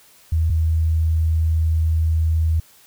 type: tone pair in turn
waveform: sine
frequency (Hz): 80.7 / 80.37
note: E2 / E2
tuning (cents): -36 / -43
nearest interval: unison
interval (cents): 7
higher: first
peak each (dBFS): -15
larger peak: neither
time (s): 0.32-0.5 / 0.5-2.6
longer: second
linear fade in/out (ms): 5
effects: white hiss -51 dBFS RMS until 2.86 s